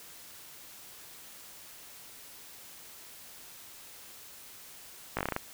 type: slowing click train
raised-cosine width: 0.5 ms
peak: -15 dBFS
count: 8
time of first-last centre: 5.17-5.364 s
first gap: 17 ms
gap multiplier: 1.16
effects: white hiss -50 dBFS RMS until 5.53 s